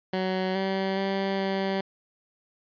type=tone with pitch steps; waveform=15% pulse; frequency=187 / 192.2 / 194.5 / 193.4 Hz; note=F#3 / G3 / G3 / G3; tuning=+19 / -34 / -13 / -23 cents; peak=-19 dBFS; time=0.13-1.81 s; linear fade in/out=5 ms; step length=420 ms; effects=resampled to 11025 Hz